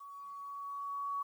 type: tone with level ramp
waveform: sine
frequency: 1126 Hz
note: C#6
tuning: 27 cents sharp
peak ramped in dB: -47 to -33 dBFS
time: 0-1.23 s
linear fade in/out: 10 ms
effects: 11-bit